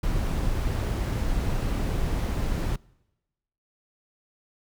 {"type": "noise", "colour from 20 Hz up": "brown", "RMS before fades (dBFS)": -26, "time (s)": [0.03, 2.76], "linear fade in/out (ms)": 5, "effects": ["noise-tail reverb RT60 1.0 s tail -25 dB re dry"]}